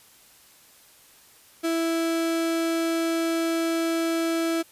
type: tone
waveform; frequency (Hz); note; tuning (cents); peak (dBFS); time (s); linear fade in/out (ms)
35% pulse; 330; E4; +2; -21; 1.63-4.63; 20
effects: white hiss -54 dBFS RMS until 4.71 s + resampled to 32000 Hz